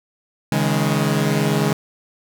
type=chord; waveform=sawtooth; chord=C# suspended second; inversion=none; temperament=equal with one note detuned; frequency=138.59 / 158.56 / 207.7 Hz; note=C#3 / D#3 / G#3; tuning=0 / +33 / 0 cents; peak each=-17 dBFS; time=0.52-1.73 s; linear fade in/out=2 ms; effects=none